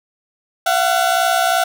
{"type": "tone pair together", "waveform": "30% pulse", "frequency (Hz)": [681.3, 744], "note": ["F5", "F#5"], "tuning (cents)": [-43, 9], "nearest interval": "major second", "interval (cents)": 152, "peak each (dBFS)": -14, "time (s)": [0.66, 1.64], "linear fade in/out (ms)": 5, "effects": []}